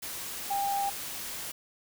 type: tone in noise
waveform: sine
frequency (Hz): 798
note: G5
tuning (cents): +31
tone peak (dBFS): -27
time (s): 0.5-0.9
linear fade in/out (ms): 10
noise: white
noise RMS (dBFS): -38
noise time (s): 0.02-1.52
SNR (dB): +8
effects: none